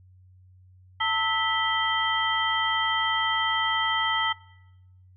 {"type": "tone cluster", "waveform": "sine", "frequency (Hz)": [895, 1301, 1970, 3147], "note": ["A5", "E6", "B6", "G7"], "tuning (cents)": [29, -23, -5, 6], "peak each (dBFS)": -28, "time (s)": [1, 4.33], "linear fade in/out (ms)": 10, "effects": ["noise-tail reverb RT60 0.9 s tail -21 dB re dry", "added 92 Hz sine -51 dBFS peak until 5.16 s"]}